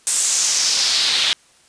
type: noise with band-pass filter sweep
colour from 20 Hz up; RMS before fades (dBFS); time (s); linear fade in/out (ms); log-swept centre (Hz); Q
pink; -18; 0.07-1.33; 0; 8400 to 3400; 2.9
effects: white hiss -53 dBFS RMS until 1.68 s + resampled to 22050 Hz